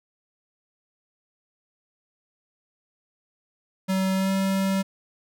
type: tone with pitch glide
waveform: square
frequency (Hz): 190 to 192.87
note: F#3 to G3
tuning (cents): +46 to -28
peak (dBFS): -22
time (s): 3.88-4.83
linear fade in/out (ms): 20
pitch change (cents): +26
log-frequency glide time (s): 4.14-4.31
effects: none